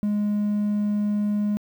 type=tone; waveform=triangle; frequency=207.7 Hz; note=G#3; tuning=in tune; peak=-18 dBFS; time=0.03-1.57 s; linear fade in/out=0 ms; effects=tanh soft clip ceiling -14 dBFS + 9-bit